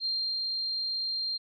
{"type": "tone with ADSR envelope", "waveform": "sine", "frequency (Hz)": 4186, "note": "C8", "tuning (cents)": 0, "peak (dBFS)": -27, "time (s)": [0, 1.38], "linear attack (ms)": 52, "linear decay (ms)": 330, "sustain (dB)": -2, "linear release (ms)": 19, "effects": []}